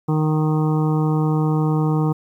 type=harmonic tone; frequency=154.8 Hz; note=D#3; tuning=9 cents flat; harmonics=1 / 2 / 3 / 5 / 6 / 7 / 8; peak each=-17 / -23 / -27 / -31 / -33 / -34 / -35 dBFS; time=0.08-2.13 s; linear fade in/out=10 ms; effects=9-bit